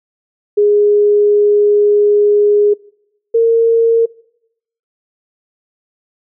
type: tone pair in turn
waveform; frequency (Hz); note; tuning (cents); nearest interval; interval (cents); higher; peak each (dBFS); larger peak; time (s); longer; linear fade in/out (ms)
sine; 413.8 / 458.4; G#4 / A#4; -6 / -29; major second; 177; second; -7; neither; 0.57-2.74 / 3.34-4.06; first; 10
effects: noise-tail reverb RT60 0.8 s tail -23 dB re dry